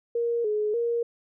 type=tone with vibrato; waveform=sine; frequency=445.7 Hz; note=A4; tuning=22 cents sharp; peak=-23 dBFS; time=0.15-1.03 s; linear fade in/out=5 ms; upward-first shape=square; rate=1.7 Hz; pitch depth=91 cents each way; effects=none